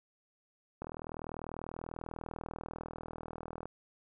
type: click train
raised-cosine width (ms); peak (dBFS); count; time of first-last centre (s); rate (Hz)
1; -27; 115; 0.82-3.656; 40.2
effects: none